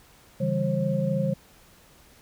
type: tone cluster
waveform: sine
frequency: 140.8 / 164.4 / 196.7 / 536 Hz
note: C#3 / E3 / G3 / C5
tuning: +27 / -4 / +6 / +42 cents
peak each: -28 dBFS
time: 0.4-1.34 s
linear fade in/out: 10 ms
effects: pink hiss -55 dBFS RMS until 2.21 s